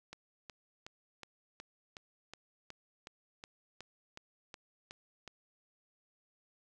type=click train; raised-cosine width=0.2 ms; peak=-29 dBFS; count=15; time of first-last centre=0.13-5.277 s; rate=2.72 Hz; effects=none